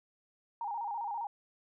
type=tone with vibrato; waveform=sine; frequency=872 Hz; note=A5; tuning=16 cents flat; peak=-34 dBFS; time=0.61-1.27 s; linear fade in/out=2 ms; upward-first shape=square; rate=15 Hz; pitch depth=110 cents each way; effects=none